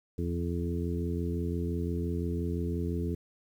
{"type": "harmonic tone with a mistuned harmonic", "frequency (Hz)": 85.8, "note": "F2", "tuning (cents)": -30, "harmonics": [1, 2, 3, 4, 5], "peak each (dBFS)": [-32, -35, -37, -38, -39], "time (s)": [0.18, 3.15], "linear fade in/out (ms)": 5, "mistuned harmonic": 1, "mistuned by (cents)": -61, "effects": ["10-bit"]}